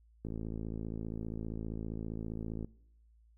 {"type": "click train", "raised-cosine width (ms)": 3, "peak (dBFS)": -27, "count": 133, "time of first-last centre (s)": [0.25, 2.646], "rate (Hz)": 55.1, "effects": ["noise-tail reverb RT60 0.7 s tail -22 dB re dry", "added 56 Hz sine -61 dBFS peak until 3.37 s"]}